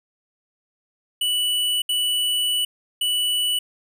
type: tone bursts at uneven times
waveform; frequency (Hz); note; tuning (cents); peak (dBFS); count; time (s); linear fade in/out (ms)
square; 2960; F#7; 0; -20; 3; 1.21-1.82 / 1.89-2.65 / 3.01-3.59; 5
effects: none